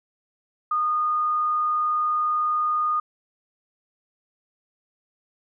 sine tone, 1227 Hz, D#6, 25 cents flat, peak -20 dBFS, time 0.71-3 s, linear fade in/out 5 ms, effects none

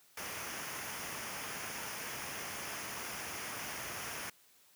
pink noise with comb filter, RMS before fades -42 dBFS, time 0.17-4.3 s, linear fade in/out 5 ms, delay 0.25 ms, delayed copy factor -0.6, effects white hiss -65 dBFS RMS until 4.75 s + high-pass 100 Hz 12 dB/octave

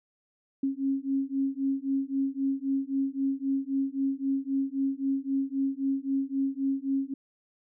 sine beating tone pair, 270 / 273.8 Hz, C#4 / C#4, -45 / -21 cents, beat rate 3.8 Hz, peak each -29 dBFS, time 0.63-7.14 s, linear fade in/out 5 ms, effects none

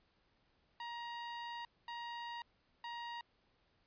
sawtooth tone bursts at uneven times, 944 Hz, A#5, 22 cents sharp, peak -39 dBFS, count 3, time 0.8-1.65 / 1.88-2.42 / 2.84-3.21 s, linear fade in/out 2 ms, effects pink hiss -75 dBFS RMS until 3.86 s + resampled to 11025 Hz

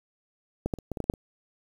clicks, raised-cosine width 2 ms, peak -14 / -14 / -29 / -18 / -20 / -14 / -27 / -6 / -25 dBFS, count 9, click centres 0.66 / 0.738 / 0.787 / 0.917 / 0.972 / 1.003 / 1.041 / 1.099 / 1.138 s, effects 8-bit

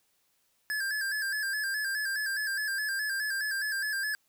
square tone with vibrato, 1651 Hz, G#6, 11 cents flat, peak -30 dBFS, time 0.7-4.15 s, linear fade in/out 0 ms, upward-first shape square, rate 4.8 Hz, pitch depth 65 cents each way, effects white hiss -72 dBFS RMS until 4.28 s

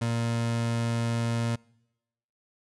30% pulse tone, 116.54 Hz, A#2, in tune, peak -23 dBFS, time 0.01-1.56 s, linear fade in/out 10 ms, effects noise-tail reverb RT60 0.9 s tail -26 dB re dry + resampled to 24000 Hz

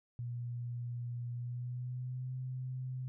sine tone with pitch glide, 120.5 to 128.4 Hz, B2 to C3, -42 to -32 cents, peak -37 dBFS, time 0.19-3.08 s, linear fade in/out 0 ms, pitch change +110 cents, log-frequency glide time 1.32-2.33 s, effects none

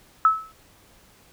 sine tone with exponential decay, 1300 Hz, E6, 24 cents flat, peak -10 dBFS, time 0.25-0.52 s, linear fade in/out 1 ms, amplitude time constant 57 ms, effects pink hiss -55 dBFS RMS until 1.32 s

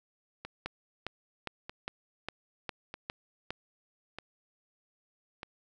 two click trains, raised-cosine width 0.3 ms, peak -24 / -19 dBFS, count 5 / 8, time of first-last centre 0.45-5.431 / 0.66-3.506 s, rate 0.803 / 2.46 Hz, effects none

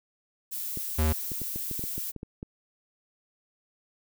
violet noise, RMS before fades -34 dBFS, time 0.51-2.12 s, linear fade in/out 20 ms
clicks, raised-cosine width 3 ms, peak -24 dBFS, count 11, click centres 0.773 / 1.318 / 1.417 / 1.56 / 1.713 / 1.794 / 1.839 / 1.98 / 2.163 / 2.231 / 2.429 s
square tone, 77.78 Hz, D#2, in tune, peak -23 dBFS, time 0.98-1.13 s, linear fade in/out 10 ms
effects none

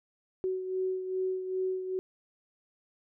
sine beating tone pair, 373.6 / 376.1 Hz, F#4 / F#4, +17 / +28 cents, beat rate 2.5 Hz, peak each -30 / -38 dBFS, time 0.44-1.99 s, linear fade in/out 0 ms, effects none

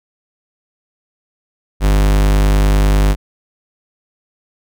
45% pulse tone, 50 Hz, G1, 35 cents sharp, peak -9 dBFS, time 1.8-3.16 s, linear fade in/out 50 ms, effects none

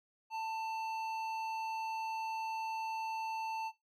sine tone with hard clipping, 890 Hz, A5, 20 cents sharp, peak -38 dBFS, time 0.3-3.72 s, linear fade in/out 50 ms, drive 10 dB, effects noise-tail reverb RT60 0.2 s tail -17 dB re dry

